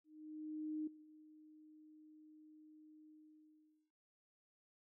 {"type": "tone with ADSR envelope", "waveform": "sine", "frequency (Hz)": 308.3, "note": "D#4", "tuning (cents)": -16, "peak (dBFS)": -39, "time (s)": [0.04, 3.91], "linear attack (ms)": 830, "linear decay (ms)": 6, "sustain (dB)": -21, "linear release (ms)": 810, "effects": ["noise-tail reverb RT60 1.0 s tail -19 dB re dry"]}